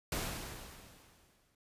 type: noise with exponential decay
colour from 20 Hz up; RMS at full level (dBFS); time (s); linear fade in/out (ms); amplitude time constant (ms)
pink; -35; 0.12-1.55; 2; 310
effects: resampled to 32000 Hz